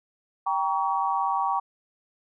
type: chord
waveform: sine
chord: G diminished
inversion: none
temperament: just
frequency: 784 / 940.8 / 1128.9 Hz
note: G5 / Bb5 / Db6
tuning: 0 / +16 / +31 cents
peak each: -27 dBFS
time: 0.46-1.6 s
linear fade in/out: 10 ms
effects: none

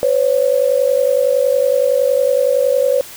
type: tone pair together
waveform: sine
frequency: 507.2 / 558 Hz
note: B4 / C#5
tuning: +46 / +11 cents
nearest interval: major second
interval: 165 cents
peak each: -14 dBFS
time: 0.03-3.01 s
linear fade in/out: 0 ms
effects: white hiss -35 dBFS RMS until 3.16 s

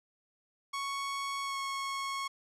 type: tone with pitch glide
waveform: sawtooth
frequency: 1108.7 to 1096.6 Hz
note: C#6 to C#6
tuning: 0 to -19 cents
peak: -30 dBFS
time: 0.73-2.28 s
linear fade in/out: 10 ms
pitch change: -19 cents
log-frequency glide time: 1.43-1.57 s
effects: low-pass 9000 Hz 12 dB/octave

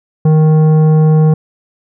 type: tone with tanh clipping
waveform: triangle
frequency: 155.8 Hz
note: D#3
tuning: 3 cents sharp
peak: -7 dBFS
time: 0.25-1.34 s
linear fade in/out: 5 ms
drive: 15 dB
effects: none

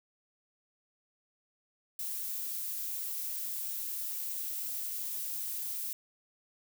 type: noise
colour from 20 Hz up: violet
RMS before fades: -37 dBFS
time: 1.99-5.93 s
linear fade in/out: 2 ms
effects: none

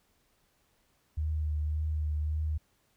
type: tone with vibrato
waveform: sine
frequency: 76.5 Hz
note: D#2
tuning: 29 cents flat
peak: -28 dBFS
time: 1.17-2.58 s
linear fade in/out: 10 ms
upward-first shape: triangle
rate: 1.8 Hz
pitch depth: 29 cents each way
effects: pink hiss -71 dBFS RMS until 2.96 s

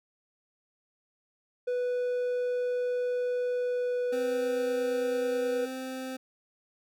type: tone with pitch glide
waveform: triangle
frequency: 493.9 to 490.5 Hz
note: B4 to B4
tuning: 0 to -12 cents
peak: -25 dBFS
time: 1.67-5.66 s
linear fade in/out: 10 ms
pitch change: -12 cents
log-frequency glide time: 3.52-5.07 s
type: tone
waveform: 25% pulse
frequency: 260 Hz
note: C4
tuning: 11 cents flat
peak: -31 dBFS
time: 4.12-6.17 s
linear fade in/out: 10 ms
effects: none

